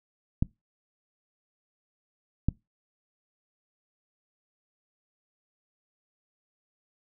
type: clicks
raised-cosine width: 5 ms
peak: -11 dBFS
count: 2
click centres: 0.425 / 2.486 s
effects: noise-tail reverb RT60 0.2 s tail -22 dB re dry